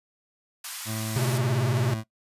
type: band-pass noise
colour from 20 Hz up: white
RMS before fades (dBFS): -37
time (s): 0.64-1.38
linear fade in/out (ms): 5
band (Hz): 900 to 13000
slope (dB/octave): 24
type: tone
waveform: 25% pulse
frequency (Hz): 110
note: A2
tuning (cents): 0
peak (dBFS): -26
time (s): 0.85-2.04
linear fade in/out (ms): 50
type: tone with vibrato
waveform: square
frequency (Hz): 126.8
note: B2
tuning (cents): +46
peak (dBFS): -24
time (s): 1.16-1.94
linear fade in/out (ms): 2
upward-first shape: sine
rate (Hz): 18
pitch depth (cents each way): 120
effects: noise-tail reverb RT60 0.1 s tail -20 dB re dry + resampled to 32000 Hz